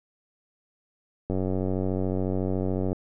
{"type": "click train", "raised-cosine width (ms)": 2, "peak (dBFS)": -15, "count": 154, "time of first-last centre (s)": [1.3, 2.929], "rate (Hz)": 93.9, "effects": []}